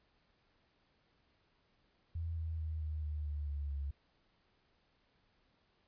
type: tone with pitch steps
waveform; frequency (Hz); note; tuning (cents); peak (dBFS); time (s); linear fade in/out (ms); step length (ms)
sine; 82.8 / 80.86 / 78.97 / 77.12 / 75.32 / 73.55 / 71.83 / 70.15; E2 / E2 / D#2 / D#2 / D2 / D2 / D2 / C#2; +8 / -33 / +26 / -15 / +44 / +3 / -38 / +21; -36; 2.15-3.91; 5; 220
effects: pink hiss -74 dBFS RMS until 5.87 s + resampled to 11025 Hz